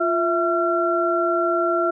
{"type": "tone cluster", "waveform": "sine", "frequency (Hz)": [348, 661, 1364], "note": ["F4", "E5", "F6"], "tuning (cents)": [-6, 5, -41], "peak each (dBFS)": -22, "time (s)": [0, 1.91], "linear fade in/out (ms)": 10, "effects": []}